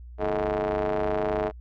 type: ring-modulated tone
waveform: sawtooth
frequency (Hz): 98.9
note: G2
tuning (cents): +16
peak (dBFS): -17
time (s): 0.18-1.52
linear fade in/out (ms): 50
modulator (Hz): 530
effects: added 60 Hz sine -40 dBFS peak until 1.6 s + low-pass 2000 Hz 12 dB/octave